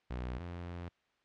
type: tone pair in turn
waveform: sawtooth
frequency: 61.74 / 87 Hz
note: B1 / F2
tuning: 0 / -6 cents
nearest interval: tritone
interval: 594 cents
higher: second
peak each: -33 / -37 dBFS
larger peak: first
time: 0.1-0.39 / 0.39-0.89 s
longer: second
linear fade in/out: 10 ms
effects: white hiss -74 dBFS RMS until 1.24 s + low-pass 3000 Hz 12 dB/octave